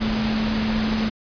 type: tone in noise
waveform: sine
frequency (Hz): 218.5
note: A3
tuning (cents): -12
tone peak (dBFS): -21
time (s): 0-1.1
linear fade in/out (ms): 20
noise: pink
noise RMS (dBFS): -27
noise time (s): 0-1.1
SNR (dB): +3
effects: resampled to 11025 Hz